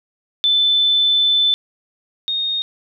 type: tone pair in turn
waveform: sine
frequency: 3520 / 3703 Hz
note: A7 / A#7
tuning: 0 / -12 cents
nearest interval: minor second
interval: 88 cents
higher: second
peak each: -12 / -18 dBFS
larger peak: first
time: 0.44-1.54 / 2.28-2.62 s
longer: first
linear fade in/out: 0 ms
effects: none